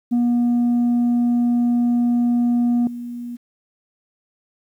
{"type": "tone with level steps", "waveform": "sine", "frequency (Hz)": 240.2, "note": "B3", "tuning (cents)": -48, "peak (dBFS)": [-12, -27], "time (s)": [0.11, 3.37], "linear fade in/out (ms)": 20, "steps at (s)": 2.87, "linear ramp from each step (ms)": 2, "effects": ["tanh soft clip ceiling -14 dBFS", "9-bit"]}